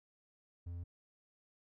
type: tone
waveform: triangle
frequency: 86.5 Hz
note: F2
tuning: 16 cents flat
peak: -39 dBFS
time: 0.66-0.84 s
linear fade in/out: 10 ms
effects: none